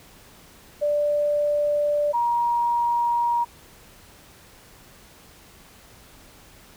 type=tone pair in turn; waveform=sine; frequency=588 / 948.1 Hz; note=D5 / A#5; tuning=+2 / +29 cents; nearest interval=minor sixth; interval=827 cents; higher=second; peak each=-19 dBFS; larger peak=neither; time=0.81-2.13 / 2.13-3.45 s; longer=neither; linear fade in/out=20 ms; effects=pink hiss -50 dBFS RMS until 6.76 s